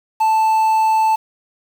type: tone with quantisation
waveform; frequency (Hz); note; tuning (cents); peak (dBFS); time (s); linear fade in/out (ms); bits
triangle; 880; A5; 0; -10; 0.2-1.16; 10; 6
effects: none